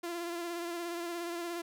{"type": "tone with vibrato", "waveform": "sawtooth", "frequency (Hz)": 343.1, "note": "F4", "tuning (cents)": -31, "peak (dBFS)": -32, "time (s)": [0.03, 1.62], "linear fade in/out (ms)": 10, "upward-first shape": "sine", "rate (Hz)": 17, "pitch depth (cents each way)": 31, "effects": []}